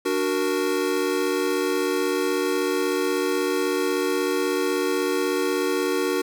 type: chord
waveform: square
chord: D augmented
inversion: none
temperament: equal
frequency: 293.7 / 370 / 466.2 Hz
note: D4 / F#4 / A#4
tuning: 0 / 0 / 0 cents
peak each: -28 / -25 / -27 dBFS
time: 0.05-6.22 s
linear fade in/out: 10 ms
effects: none